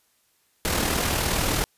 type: noise with amplitude modulation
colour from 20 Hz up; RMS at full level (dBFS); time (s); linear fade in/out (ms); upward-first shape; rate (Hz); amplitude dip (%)
pink; -22; 0.65-1.64; 0; sine; 39.6; 45
effects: white hiss -66 dBFS RMS until 1.77 s + resampled to 32000 Hz